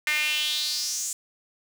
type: tone with high-pass filter sweep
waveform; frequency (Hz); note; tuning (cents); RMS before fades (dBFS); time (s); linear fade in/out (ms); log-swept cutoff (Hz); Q
sawtooth; 301.6; D4; +46; -27; 0.07-1.13; 2; 2000 to 7500; 4.5
effects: 9-bit